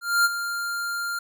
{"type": "tone with ADSR envelope", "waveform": "square", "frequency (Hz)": 1396.9, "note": "F6", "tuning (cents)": 0, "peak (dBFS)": -16, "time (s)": [0.01, 1.19], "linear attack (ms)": 240, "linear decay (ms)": 30, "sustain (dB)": -11, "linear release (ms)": 5, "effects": []}